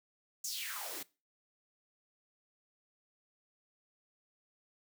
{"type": "noise with high-pass filter sweep", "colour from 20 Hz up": "white", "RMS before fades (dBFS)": -41, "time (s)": [0.44, 1.03], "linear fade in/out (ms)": 5, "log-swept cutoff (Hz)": [7100, 240], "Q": 4.7, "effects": ["noise-tail reverb RT60 0.3 s tail -21 dB re dry"]}